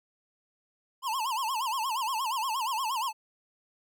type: tone with vibrato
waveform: square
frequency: 971 Hz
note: B5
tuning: 30 cents flat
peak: -29 dBFS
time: 1.02-3.13 s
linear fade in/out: 50 ms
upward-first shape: sine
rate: 8.5 Hz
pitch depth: 210 cents each way
effects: none